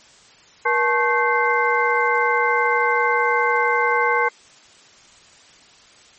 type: tone cluster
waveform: sine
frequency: 478.4 / 868 / 1089 / 1541 / 2082 Hz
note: A#4 / A5 / C#6 / G6 / C7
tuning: +45 / -24 / -31 / -30 / -9 cents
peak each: -22 dBFS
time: 0.65-4.29 s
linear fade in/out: 10 ms
effects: white hiss -49 dBFS RMS until 6.18 s + MP3 32 kbps